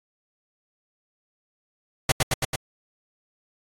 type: noise with echo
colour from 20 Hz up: pink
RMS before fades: -18 dBFS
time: 2.09-2.12 s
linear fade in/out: 5 ms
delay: 110 ms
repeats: 4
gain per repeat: -2 dB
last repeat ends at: 2.56 s
effects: low-pass 11000 Hz 12 dB/octave + AAC 48 kbps